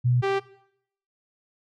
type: tone pair in turn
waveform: sine / sawtooth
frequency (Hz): 123.4 / 391.8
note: B2 / G4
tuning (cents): -1 / -1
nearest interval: octave + minor sixth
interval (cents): 2000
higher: second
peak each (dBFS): -18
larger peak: neither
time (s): 0.04-0.22 / 0.22-0.4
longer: neither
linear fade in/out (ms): 20
effects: noise-tail reverb RT60 0.7 s tail -18 dB re dry + low-pass 3000 Hz 12 dB/octave